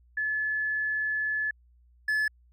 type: tone pair in turn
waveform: sine / triangle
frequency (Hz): 1722 / 1722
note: A6 / A6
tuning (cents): -38 / -38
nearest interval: unison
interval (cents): 0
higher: neither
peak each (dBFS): -26 / -22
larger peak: second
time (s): 0.17-1.51 / 2.08-2.28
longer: first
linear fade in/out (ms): 5
effects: added 60 Hz sine -57 dBFS peak until 2.52 s